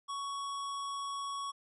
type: tone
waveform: square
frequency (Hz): 1116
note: C#6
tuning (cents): +11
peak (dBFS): -37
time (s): 0.08-1.52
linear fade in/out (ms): 20
effects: resampled to 24000 Hz